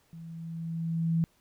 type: tone with level ramp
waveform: sine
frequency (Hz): 164.81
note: E3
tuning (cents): 0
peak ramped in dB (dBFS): -42 to -22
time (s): 0.13-1.24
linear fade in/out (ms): 0
effects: pink hiss -67 dBFS RMS until 1.4 s